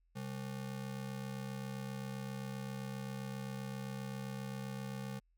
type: ring-modulated tone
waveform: square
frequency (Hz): 164.81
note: E3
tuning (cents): 0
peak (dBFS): -38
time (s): 0.15-5.2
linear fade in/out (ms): 20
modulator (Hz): 33.8
effects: added 42 Hz sine -70 dBFS peak until 5.37 s